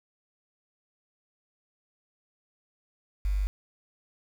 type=tone with quantisation; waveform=sine; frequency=49 Hz; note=G1; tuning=in tune; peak=-24 dBFS; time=3.25-3.47 s; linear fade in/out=0 ms; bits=8; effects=none